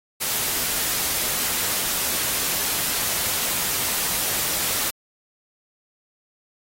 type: noise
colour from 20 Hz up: white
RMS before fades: -24 dBFS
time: 0.2-4.91 s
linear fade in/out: 20 ms
effects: AAC 48 kbps